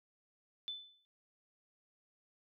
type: tone with exponential decay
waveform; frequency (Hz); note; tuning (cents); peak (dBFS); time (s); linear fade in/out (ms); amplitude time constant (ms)
sine; 3511; A7; -4; -36; 0.68-1.05; 0; 79
effects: none